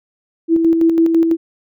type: tone with tremolo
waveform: sine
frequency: 329.6 Hz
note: E4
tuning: in tune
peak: -8 dBFS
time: 0.48-1.37 s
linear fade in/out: 50 ms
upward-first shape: square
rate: 6 Hz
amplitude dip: 40%
effects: none